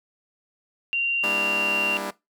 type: tone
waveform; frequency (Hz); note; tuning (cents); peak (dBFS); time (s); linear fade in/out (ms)
sine; 2767; F7; -17; -21; 0.93-1.97; 0
type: chord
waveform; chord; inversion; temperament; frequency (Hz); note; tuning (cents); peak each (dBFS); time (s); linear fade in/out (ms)
10% pulse; E half-diminished seventh; first; just; 197.78 / 237.3 / 296.7 / 329.6; G3 / Bb3 / D4 / E4; +16 / +31 / +18 / 0; -25 / -29 / -26 / -28; 1.23-2.11; 10
effects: noise-tail reverb RT60 0.2 s tail -20 dB re dry